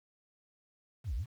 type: exponential two-way sweep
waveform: sine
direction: down then up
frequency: 138.59 to 49.99 to 138.59 Hz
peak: -31 dBFS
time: 1.04-1.26 s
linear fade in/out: 50 ms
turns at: 1.15 s
effects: tanh soft clip ceiling -28 dBFS + 10-bit